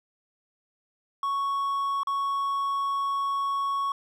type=tone with dropouts; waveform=triangle; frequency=1110 Hz; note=C#6; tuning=2 cents sharp; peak=-23 dBFS; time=1.23-3.92 s; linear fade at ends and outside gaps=2 ms; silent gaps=2.033-2.071 s; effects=none